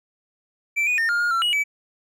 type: tone with pitch steps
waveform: triangle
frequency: 2335 / 2468 / 1822 / 1411 / 1424 / 1352 / 2907 / 2295 Hz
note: D7 / D#7 / A#6 / F6 / F6 / E6 / F#7 / D7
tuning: -11 / -15 / -40 / +17 / +33 / +43 / -31 / -40 cents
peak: -17 dBFS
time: 0.76-1.64 s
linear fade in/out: 20 ms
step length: 110 ms
effects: none